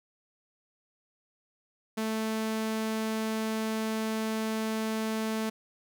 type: tone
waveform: sawtooth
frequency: 220 Hz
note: A3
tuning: in tune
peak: -25 dBFS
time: 1.97-5.5 s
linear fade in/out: 10 ms
effects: none